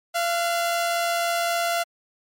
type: tone pair together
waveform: sawtooth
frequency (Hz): 684.6 / 1453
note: F5 / F#6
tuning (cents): -35 / -32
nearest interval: octave + minor second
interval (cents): 1303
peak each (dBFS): -18 / -29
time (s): 0.14-1.84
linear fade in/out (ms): 20
effects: MP3 64 kbps